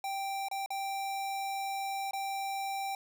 square tone with dropouts, 784 Hz, G5, in tune, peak -34 dBFS, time 0.04-2.95 s, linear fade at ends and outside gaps 2 ms, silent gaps 0.485-0.513 / 0.661-0.704 / 2.11-2.133 s, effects none

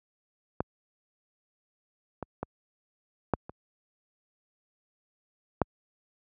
clicks, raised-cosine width 1 ms, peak -13 / -20 / -18 / -9 / -26 / -8 dBFS, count 6, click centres 0.605 / 2.227 / 2.43 / 3.337 / 3.495 / 5.617 s, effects high-pass 60 Hz 12 dB/octave

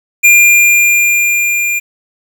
square tone with level ramp, 2400 Hz, D7, 37 cents sharp, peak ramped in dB -3 to -13 dBFS, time 0.23-1.8 s, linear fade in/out 20 ms, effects 7-bit

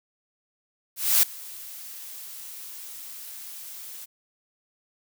blue noise with ADSR envelope, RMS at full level -17 dBFS, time 0.96-4.06 s, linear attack 270 ms, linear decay 3 ms, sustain -23 dB, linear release 20 ms, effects none

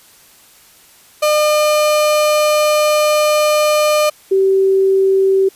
35% pulse / sine tone pair in turn, 604 / 385.5 Hz, D5 / G4, +48 / -29 cents, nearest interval minor sixth, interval 777 cents, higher first, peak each -9 dBFS, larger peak neither, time 1.22-4.1 / 4.31-5.49 s, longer first, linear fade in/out 10 ms, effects white hiss -46 dBFS RMS until 5.55 s + resampled to 32000 Hz

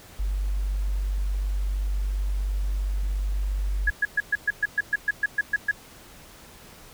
sine tone, 48.58 Hz, G1, 15 cents flat, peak -23 dBFS, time 0.19-3.91 s, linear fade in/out 10 ms
sine tone bursts, 1676 Hz, G#6, 15 cents sharp, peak -18 dBFS, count 13, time 3.87-5.713 s, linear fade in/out 5 ms, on 31 ms, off 120 ms
effects pink hiss -48 dBFS RMS until 6.93 s

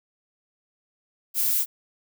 violet noise, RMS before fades -23 dBFS, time 1.34-1.66 s, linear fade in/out 50 ms, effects none

